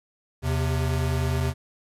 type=tone pair together; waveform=square; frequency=80.2 / 130.45 Hz; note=E2 / C3; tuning=-47 / -5 cents; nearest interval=minor sixth; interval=842 cents; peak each=-26 dBFS; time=0.42-1.54 s; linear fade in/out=50 ms; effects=resampled to 32000 Hz + 10-bit